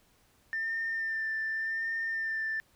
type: tone with vibrato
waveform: sine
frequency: 1793 Hz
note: A6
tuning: 32 cents sharp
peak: -29 dBFS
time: 0.53-2.6 s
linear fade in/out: 0 ms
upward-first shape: sine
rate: 0.87 Hz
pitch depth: 20 cents each way
effects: tanh soft clip ceiling -26 dBFS + pink hiss -66 dBFS RMS until 2.75 s